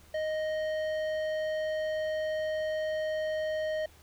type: tone with tanh clipping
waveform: sine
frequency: 622.3 Hz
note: D#5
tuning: in tune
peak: -31 dBFS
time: 0.14-3.86 s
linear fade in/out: 5 ms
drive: 12 dB
effects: added 76 Hz sine -58 dBFS peak until 4.02 s + pink hiss -59 dBFS RMS until 4.02 s